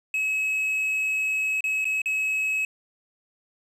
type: tone with dropouts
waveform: triangle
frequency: 2568 Hz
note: E7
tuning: 46 cents flat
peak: -21 dBFS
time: 0.14-2.65 s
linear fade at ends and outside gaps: 2 ms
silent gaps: 1.607-1.64 / 1.845-1.853 / 2.018-2.058 s
effects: resampled to 32000 Hz + 9-bit